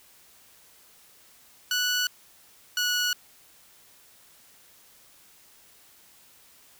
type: tone pair in turn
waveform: 15% pulse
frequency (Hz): 1477 / 1466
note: F#6 / F#6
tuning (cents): -3 / -16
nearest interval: unison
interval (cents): 13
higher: first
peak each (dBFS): -17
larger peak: neither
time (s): 1.71-2.07 / 2.77-3.13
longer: neither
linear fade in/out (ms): 2
effects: white hiss -56 dBFS RMS until 6.79 s